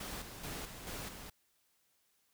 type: noise with tremolo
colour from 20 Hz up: pink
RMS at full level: -43 dBFS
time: 0-1.3 s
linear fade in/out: 5 ms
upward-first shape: square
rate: 2.3 Hz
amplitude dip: 50%
effects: white hiss -75 dBFS RMS until 2.33 s